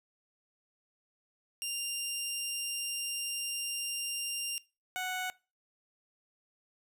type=tone pair in turn; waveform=15% pulse; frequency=2791 / 739.2 Hz; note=F7 / F#5; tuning=-2 / -2 cents; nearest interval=octave + major seventh; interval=2300 cents; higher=first; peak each=-27 dBFS; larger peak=neither; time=1.62-4.58 / 4.96-5.3 s; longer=first; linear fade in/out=0 ms; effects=noise-tail reverb RT60 0.3 s tail -22 dB re dry